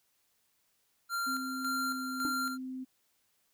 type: tone with tremolo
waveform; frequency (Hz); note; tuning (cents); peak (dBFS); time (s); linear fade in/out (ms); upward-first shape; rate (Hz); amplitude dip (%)
square; 1383; F6; -17; -32; 1.09-2.58; 50; square; 1.8; 50
type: tone with pitch glide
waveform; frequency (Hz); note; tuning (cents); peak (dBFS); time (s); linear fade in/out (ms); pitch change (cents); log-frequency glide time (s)
sine; 260.6 to 258.7; C4 to C4; -7 to -19; -37; 1.26-2.85; 20; -12; 1.73-2.05
type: tone with exponential decay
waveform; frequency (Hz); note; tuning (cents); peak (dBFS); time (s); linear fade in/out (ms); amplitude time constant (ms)
triangle; 295.9; D4; +13; -29; 2.25-2.4; 0; 32
effects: white hiss -74 dBFS RMS until 3.53 s